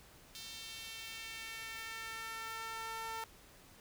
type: tone with high-pass filter sweep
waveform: sawtooth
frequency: 449.3 Hz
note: A4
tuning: 36 cents sharp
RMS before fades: -45 dBFS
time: 0.35-3.24 s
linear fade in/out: 0 ms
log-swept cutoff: 3800 to 910 Hz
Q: 1.7
effects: pink hiss -60 dBFS RMS until 3.8 s